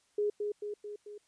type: tone with echo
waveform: sine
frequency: 415.3 Hz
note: G#4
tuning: in tune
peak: -27 dBFS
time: 0.18-0.3 s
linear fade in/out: 5 ms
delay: 220 ms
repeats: 4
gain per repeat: -4 dB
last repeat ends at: 1.18 s
effects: white hiss -71 dBFS RMS until 1.27 s + resampled to 22050 Hz